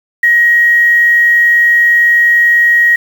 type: tone with quantisation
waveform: sine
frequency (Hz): 1891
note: A#6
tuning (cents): +24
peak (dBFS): -5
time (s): 0.23-2.96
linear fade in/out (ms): 5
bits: 5
effects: none